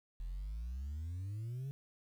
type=exponential sweep; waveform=sine; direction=up; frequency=40.58 to 141.3 Hz; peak=-36 dBFS; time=0.2-1.71 s; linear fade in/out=0 ms; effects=tanh soft clip ceiling -38 dBFS + 11-bit